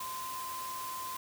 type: tone in noise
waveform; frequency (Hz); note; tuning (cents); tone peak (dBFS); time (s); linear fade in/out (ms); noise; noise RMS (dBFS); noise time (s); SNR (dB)
sine; 1034; C6; -21; -38; 0-1.17; 5; white; -44; 0-1.17; +3
effects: none